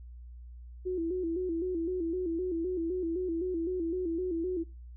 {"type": "tone with vibrato", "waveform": "sine", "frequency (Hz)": 348.5, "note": "F4", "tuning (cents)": -4, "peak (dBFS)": -29, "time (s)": [0.85, 4.64], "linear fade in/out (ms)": 20, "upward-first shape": "square", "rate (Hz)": 3.9, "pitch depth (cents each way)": 91, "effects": ["noise-tail reverb RT60 0.3 s tail -22 dB re dry", "added 60 Hz sine -44 dBFS peak until 4.96 s"]}